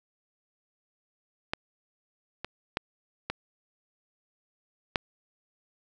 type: clicks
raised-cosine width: 0.3 ms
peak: -12 / -18 / -11 / -14 / -8 dBFS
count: 5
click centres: 1.535 / 2.446 / 2.771 / 3.3 / 4.958 s
effects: none